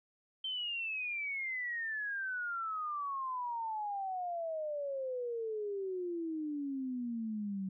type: exponential sweep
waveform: sine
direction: down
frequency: 3127 to 187.9 Hz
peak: -35 dBFS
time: 0.44-7.69 s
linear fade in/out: 5 ms
effects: none